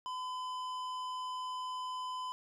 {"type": "tone with tanh clipping", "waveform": "sine", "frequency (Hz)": 1012, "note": "B5", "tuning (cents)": 42, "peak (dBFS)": -39, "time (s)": [0.06, 2.32], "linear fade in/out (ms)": 0, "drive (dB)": 13, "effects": []}